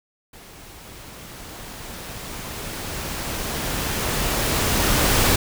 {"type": "noise with level ramp", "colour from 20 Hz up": "pink", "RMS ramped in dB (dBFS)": [-44, -17], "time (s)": [0.33, 5.36], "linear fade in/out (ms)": 5, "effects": []}